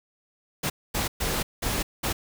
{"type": "noise bursts at uneven times", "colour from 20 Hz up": "pink", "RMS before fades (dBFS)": -27, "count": 5, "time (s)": [[0.63, 0.7], [0.94, 1.08], [1.2, 1.43], [1.62, 1.83], [2.03, 2.13]], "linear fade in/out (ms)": 10, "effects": []}